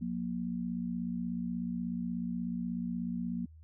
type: tone pair together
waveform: sine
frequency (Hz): 180 / 236.5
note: F#3 / A#3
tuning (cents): -47 / +25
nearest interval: perfect fourth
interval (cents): 472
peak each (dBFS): -36 / -35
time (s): 0.01-3.46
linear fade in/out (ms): 10
effects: added 79 Hz sine -51 dBFS peak until 3.63 s